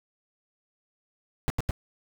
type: noise bursts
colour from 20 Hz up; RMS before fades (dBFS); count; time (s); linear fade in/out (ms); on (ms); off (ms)
brown; -25; 3; 1.48-1.709; 0; 21; 83
effects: none